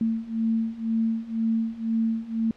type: beating tone pair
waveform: sine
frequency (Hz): 224.1 / 226.1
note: A3 / A3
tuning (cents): +32 / +47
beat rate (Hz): 2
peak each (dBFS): -27 / -25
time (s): 0.01-2.51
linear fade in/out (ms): 2
effects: pink hiss -56 dBFS RMS until 2.56 s + low-pass 4000 Hz 12 dB/octave

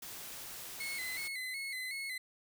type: noise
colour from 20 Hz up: white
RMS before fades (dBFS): -46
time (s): 0.02-1.28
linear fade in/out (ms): 5
type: tone with vibrato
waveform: 35% pulse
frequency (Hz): 2105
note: C7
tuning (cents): +10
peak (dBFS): -36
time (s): 0.8-2.18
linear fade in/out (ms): 5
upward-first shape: square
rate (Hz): 2.7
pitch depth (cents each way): 63
effects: none

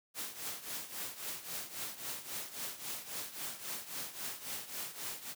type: noise with tremolo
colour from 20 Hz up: white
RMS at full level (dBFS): -39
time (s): 0.14-5.35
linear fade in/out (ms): 50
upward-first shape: triangle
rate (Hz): 3.7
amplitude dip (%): 80
effects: high-pass 100 Hz 12 dB/octave

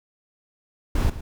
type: noise with echo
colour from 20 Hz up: brown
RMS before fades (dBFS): -20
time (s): 0.95-1.1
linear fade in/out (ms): 5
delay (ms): 110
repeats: 1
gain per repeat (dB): -14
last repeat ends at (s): 1.21
effects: none

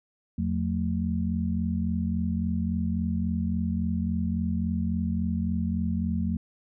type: tone cluster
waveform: sine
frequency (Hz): 83.4 / 180.4 / 224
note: E2 / F#3 / A3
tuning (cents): +21 / -44 / +31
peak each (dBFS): -29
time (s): 0.38-6.37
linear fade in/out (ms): 5
effects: none

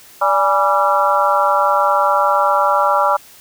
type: harmonic tone with a mistuned harmonic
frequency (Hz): 194.8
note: G3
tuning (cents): -11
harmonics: 3 / 4 / 5 / 6 / 7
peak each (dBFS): -18 / -18 / -18 / -18 / -18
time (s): 0.21-3.17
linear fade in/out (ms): 10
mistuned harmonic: 4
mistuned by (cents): +97
effects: white hiss -43 dBFS RMS until 3.4 s

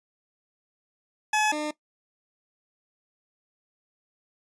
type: tone pair in turn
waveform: 20% pulse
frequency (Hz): 853 / 301.6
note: G#5 / D4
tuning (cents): +46 / +46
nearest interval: octave + tritone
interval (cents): 1800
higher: first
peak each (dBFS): -16 / -23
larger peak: first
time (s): 1.33-1.52 / 1.52-1.71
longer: neither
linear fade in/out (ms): 5
effects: noise-tail reverb RT60 0.1 s tail -18 dB re dry + resampled to 22050 Hz

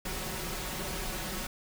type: noise with comb filter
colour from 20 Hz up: pink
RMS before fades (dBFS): -36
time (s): 0.05-1.47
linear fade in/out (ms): 5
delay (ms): 5.4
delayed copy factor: +0.65
effects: none

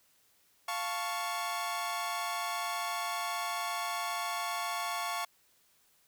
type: chord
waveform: sawtooth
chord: F augmented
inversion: none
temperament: equal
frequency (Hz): 698.5 / 880 / 1108.7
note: F5 / A5 / C#6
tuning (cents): 0 / 0 / 0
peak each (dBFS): -34 / -36 / -32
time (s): 0.68-5.25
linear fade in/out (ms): 5
effects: white hiss -68 dBFS RMS until 6.07 s

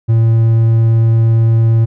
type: tone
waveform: triangle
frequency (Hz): 113.6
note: A#2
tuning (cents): -44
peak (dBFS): -5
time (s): 0.08-1.86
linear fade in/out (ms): 20
effects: none

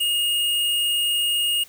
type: tone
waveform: square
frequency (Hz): 2854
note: F7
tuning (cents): +37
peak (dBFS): -20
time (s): 0-1.64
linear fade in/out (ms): 10
effects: white hiss -49 dBFS RMS until 1.68 s

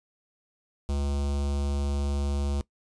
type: tone with notch filter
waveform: square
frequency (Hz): 70.7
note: C#2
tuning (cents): +35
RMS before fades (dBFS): -28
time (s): 0.89-2.61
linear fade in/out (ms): 0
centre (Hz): 1800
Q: 0.88
effects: noise-tail reverb RT60 0.1 s tail -20 dB re dry + resampled to 22050 Hz

